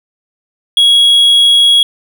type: tone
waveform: triangle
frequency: 3322 Hz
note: G#7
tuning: in tune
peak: -3 dBFS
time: 0.77-1.83 s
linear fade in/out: 2 ms
effects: none